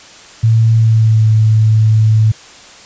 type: tone with pitch glide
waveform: sine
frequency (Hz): 112.8 to 109.4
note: A2 to A2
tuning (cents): +44 to -9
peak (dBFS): -6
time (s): 0.43-2.32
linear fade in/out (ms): 10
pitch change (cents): -53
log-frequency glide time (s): 0.72-1.29
effects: white hiss -37 dBFS RMS until 2.85 s + resampled to 16000 Hz